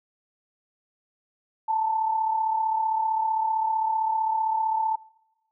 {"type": "tone pair together", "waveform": "sine", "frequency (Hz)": [880, 915.5], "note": ["A5", "A#5"], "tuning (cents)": [0, -32], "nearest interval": "minor second", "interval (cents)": 68, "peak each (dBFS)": [-22, -31], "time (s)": [1.68, 4.96], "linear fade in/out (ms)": 10, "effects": ["noise-tail reverb RT60 0.9 s tail -22 dB re dry"]}